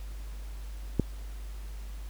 click, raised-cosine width 3 ms, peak -10 dBFS, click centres 0.997 s, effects added 50 Hz sine -37 dBFS peak until 2.09 s + pink hiss -54 dBFS RMS until 2.09 s

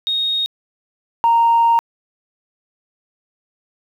sine tone pair in turn, 3729 / 927.7 Hz, A#7 / A#5, 0 / -9 cents, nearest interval 2 octaves, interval 2409 cents, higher first, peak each -16 / -9 dBFS, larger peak second, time 0.07-0.46 / 1.24-1.79 s, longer second, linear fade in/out 0 ms, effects tanh soft clip ceiling -7 dBFS + 8-bit

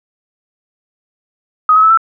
sine tone with pitch steps, 1256 / 1280.9 / 1306.3 / 1332.2 Hz, D#6 / D#6 / E6 / E6, +16 / +50 / -16 / +18 cents, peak -5 dBFS, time 1.69-1.974 s, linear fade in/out 2 ms, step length 71 ms, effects none

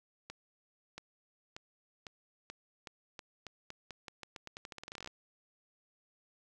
accelerating click train, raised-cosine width 0.2 ms, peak -27 dBFS, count 28, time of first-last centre 0.3-5.074 s, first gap 680 ms, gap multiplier 0.86, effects none

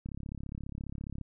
click train, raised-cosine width 5 ms, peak -27 dBFS, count 41, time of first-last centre 0.06-1.213 s, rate 34.7 Hz, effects none

